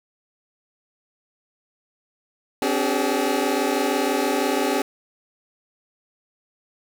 25% pulse tone cluster, 262.6 / 288.7 / 383.4 / 421.3 Hz, C4 / D4 / G4 / G#4, +6 / -30 / -38 / +25 cents, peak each -22 dBFS, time 2.62-4.82 s, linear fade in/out 2 ms, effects none

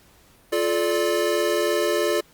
square chord, D minor, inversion first, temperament equal with one note detuned, 349.2 / 431.9 / 587.3 Hz, F4 / A4 / D5, 0 / -32 / 0 cents, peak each -25 / -25 / -25 dBFS, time 0.52-2.21 s, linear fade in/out 10 ms, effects pink hiss -55 dBFS RMS until 2.33 s + Opus 48 kbps

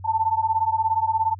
sine beating tone pair, 880 / 897 Hz, A5 / A5, 0 / +33 cents, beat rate 17 Hz, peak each -22 dBFS, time 0.04-1.35 s, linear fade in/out 20 ms, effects added 93 Hz sine -37 dBFS peak until 1.39 s

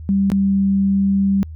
sine tone with dropouts, 196 Hz, G3, in tune, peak -13 dBFS, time 0.09-1.43 s, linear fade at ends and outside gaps 0 ms, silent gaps 0.301-0.318 s, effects added 79 Hz sine -30 dBFS peak until 1.55 s

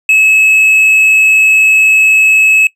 triangle tone, 2584 Hz, E7, 35 cents flat, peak -3 dBFS, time 0.09-2.67 s, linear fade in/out 2 ms, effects noise-tail reverb RT60 0.1 s tail -21 dB re dry + resampled to 32000 Hz

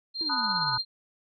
sine tone with tremolo, 4186 Hz, C8, in tune, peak -25 dBFS, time 0.14-0.85 s, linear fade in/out 50 ms, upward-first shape sine, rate 17 Hz, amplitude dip 55%
triangle exponential sweep, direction down, 337 to 119.3 Hz, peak -35 dBFS, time 0.21-0.78 s, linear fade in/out 0 ms
sine chord, B dominant seventh, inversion third, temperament equal, 880 / 987.8 / 1244.5 / 1480 Hz, A5 / B5 / D#6 / F#6, 0 / 0 / 0 / 0 cents, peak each -33 dBFS, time 0.29-0.78 s, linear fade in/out 10 ms
effects none

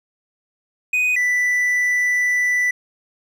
triangle tone pair in turn, 2493 / 1978.7 Hz, D#7 / B6, +3 / +3 cents, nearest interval major third, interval 400 cents, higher first, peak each -14 dBFS, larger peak neither, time 0.93-1.16 / 1.16-2.71 s, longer second, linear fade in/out 5 ms, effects none

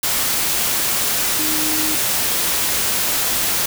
sine tone in noise, 309.1 Hz, D#4, 11 cents flat, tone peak -25 dBFS, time 1.39-1.95 s, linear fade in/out 5 ms, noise white, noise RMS -19 dBFS, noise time 0.03-3.66 s, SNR -9 dB, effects none

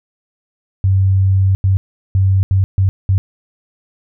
sine tone bursts at uneven times, 95.9 Hz, G2, 37 cents flat, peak -9 dBFS, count 6, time 0.84-1.55 / 1.64-1.77 / 2.15-2.43 / 2.51-2.64 / 2.78-2.89 / 3.09-3.18 s, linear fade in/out 0 ms, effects none

